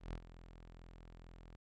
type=tone with ADSR envelope; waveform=sawtooth; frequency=42.24 Hz; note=E1; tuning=43 cents sharp; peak=-36 dBFS; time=0-1.56 s; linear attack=130 ms; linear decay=71 ms; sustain=-14 dB; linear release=8 ms; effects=low-pass 5000 Hz 12 dB/octave